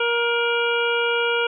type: harmonic tone with a mistuned harmonic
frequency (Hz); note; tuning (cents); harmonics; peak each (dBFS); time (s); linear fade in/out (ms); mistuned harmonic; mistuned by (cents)
471.4; A#4; +19; 1 / 2 / 3 / 5 / 6 / 7; -22 / -28 / -24 / -27 / -28 / -33; 0-1.47; 5; 6; +18
effects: none